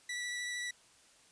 sawtooth tone with vibrato, 1956 Hz, B6, 17 cents flat, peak -33 dBFS, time 0.09-0.71 s, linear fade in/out 5 ms, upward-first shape triangle, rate 13 Hz, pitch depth 12 cents each way, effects white hiss -63 dBFS RMS until 1.31 s + resampled to 22050 Hz

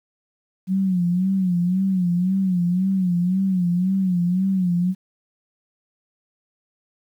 sine tone with vibrato, 183.3 Hz, F#3, 16 cents flat, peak -17 dBFS, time 0.67-4.95 s, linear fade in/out 50 ms, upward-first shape sine, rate 1.9 Hz, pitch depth 94 cents each way, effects 9-bit

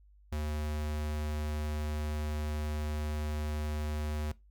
square tone, 75.5 Hz, D2, 48 cents sharp, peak -33 dBFS, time 0.32-4.32 s, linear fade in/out 5 ms, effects noise-tail reverb RT60 0.2 s tail -20 dB re dry + added 50 Hz sine -57 dBFS peak until 4.5 s

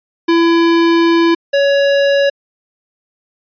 square tone pair in turn, 335.2 / 560.7 Hz, E4 / C#5, +29 / +20 cents, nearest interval major sixth, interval 891 cents, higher second, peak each -9 / -10 dBFS, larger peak first, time 0.28-1.35 / 1.53-2.3 s, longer first, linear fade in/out 10 ms, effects resampled to 11025 Hz

